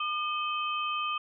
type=tone cluster; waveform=sine; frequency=1207 / 2562 / 3098 Hz; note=D6 / E7 / G7; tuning=+47 / -50 / -21 cents; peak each=-30 / -36 / -37 dBFS; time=0-1.18 s; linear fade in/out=5 ms; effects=none